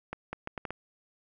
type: accelerating click train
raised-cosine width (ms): 0.5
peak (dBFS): -20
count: 6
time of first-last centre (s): 0.13-0.706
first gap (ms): 200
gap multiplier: 0.72
effects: none